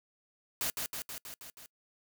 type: noise with echo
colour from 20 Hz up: white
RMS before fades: -33 dBFS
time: 0.61-0.7 s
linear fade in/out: 0 ms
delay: 160 ms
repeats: 6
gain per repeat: -3 dB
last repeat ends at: 1.66 s
effects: noise-tail reverb RT60 0.1 s tail -25 dB re dry